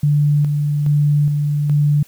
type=tone with tremolo; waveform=sine; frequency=146.83 Hz; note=D3; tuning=in tune; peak=-11 dBFS; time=0.03-2.03 s; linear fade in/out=5 ms; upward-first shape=square; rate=1.2 Hz; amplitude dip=35%; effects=white hiss -49 dBFS RMS until 2.07 s